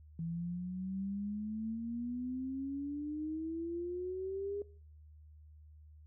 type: exponential sweep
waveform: sine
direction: up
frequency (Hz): 163.8 to 409.7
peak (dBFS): -36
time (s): 0.19-4.62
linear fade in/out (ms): 2
effects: noise-tail reverb RT60 0.5 s tail -20 dB re dry + added 76 Hz sine -54 dBFS peak until 6.06 s